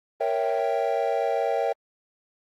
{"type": "chord", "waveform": "triangle", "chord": "A# diminished seventh", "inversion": "none", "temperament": "equal", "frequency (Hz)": [466.2, 554.4, 659.3, 784], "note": ["A#4", "C#5", "E5", "G5"], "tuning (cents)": [0, 0, 0, 0], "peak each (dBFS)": -26, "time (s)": [0.2, 1.73], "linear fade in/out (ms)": 10, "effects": ["Opus 24 kbps"]}